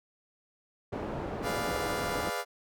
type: low-pass noise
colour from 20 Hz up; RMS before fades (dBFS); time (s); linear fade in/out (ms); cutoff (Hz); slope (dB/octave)
white; -36; 0.92-2.3; 10; 610; 12
type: chord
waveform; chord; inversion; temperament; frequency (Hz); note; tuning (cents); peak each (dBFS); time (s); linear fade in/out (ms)
20% pulse; G# diminished seventh; none; equal; 415.3 / 493.9 / 587.3 / 698.5; G#4 / B4 / D5 / F5; 0 / 0 / 0 / 0; -34 / -32 / -33 / -31; 1.42-2.45; 50
effects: none